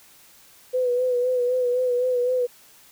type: tone with vibrato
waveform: sine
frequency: 498 Hz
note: B4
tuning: 14 cents sharp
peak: -19 dBFS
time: 0.73-2.47 s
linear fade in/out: 20 ms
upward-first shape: sine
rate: 3.9 Hz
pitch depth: 41 cents each way
effects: white hiss -52 dBFS RMS until 2.91 s